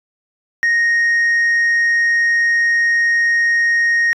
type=tone; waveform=sine; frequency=1864.7 Hz; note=A#6; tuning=in tune; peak=-9 dBFS; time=0.63-4.13 s; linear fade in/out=0 ms; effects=tanh soft clip ceiling -11 dBFS